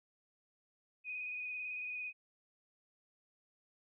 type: tone with vibrato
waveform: sine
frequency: 2489 Hz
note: D#7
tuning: in tune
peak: -39 dBFS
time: 1.04-2.13 s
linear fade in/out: 50 ms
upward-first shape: square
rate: 18 Hz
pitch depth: 20 cents each way
effects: none